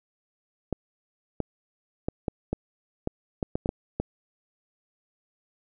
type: clicks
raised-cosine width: 2 ms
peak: -13 dBFS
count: 11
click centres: 0.727 / 1.403 / 2.085 / 2.282 / 2.53 / 3.074 / 3.428 / 3.555 / 3.659 / 3.691 / 4 s
effects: none